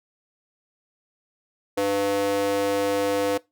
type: tone with high-pass filter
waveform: square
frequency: 100 Hz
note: G2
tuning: 35 cents sharp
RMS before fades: -23 dBFS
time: 1.77-3.38 s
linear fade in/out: 10 ms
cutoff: 420 Hz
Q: 7.6
effects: noise-tail reverb RT60 0.2 s tail -21 dB re dry